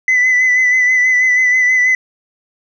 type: tone with vibrato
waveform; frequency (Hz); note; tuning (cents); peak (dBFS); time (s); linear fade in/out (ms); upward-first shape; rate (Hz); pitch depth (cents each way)
sine; 2007; B6; +27; -7; 0.08-1.95; 2; sine; 6.2; 31
effects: tanh soft clip ceiling -7 dBFS